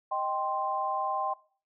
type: chord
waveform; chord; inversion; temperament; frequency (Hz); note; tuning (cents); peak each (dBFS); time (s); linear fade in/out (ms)
sine; C minor; first; equal; 622.3 / 784 / 1046.5; Eb5 / G5 / C6; 0 / 0 / 0; -36 / -31 / -31; 0.11-1.34; 10
effects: noise-tail reverb RT60 0.4 s tail -19 dB re dry